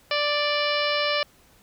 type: harmonic tone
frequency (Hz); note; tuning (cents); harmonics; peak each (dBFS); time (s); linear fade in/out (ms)
587.3; D5; 0; 1 / 2 / 3 / 4 / 5 / 6 / 7 / 8 / 9; -26 / -29 / -31 / -29 / -30 / -36 / -33 / -36 / -34; 0.11-1.23; 2
effects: pink hiss -57 dBFS RMS until 1.62 s